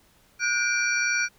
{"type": "tone cluster", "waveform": "sine", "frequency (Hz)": [1448, 1570, 2353, 4479, 5730], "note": ["F#6", "G6", "D7", "C#8", "F8"], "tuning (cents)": [-38, 2, 3, 17, 44], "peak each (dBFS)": [-26, -31, -26, -34, -30], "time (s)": [0.39, 1.29], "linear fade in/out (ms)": 50, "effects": ["pink hiss -60 dBFS RMS until 1.38 s"]}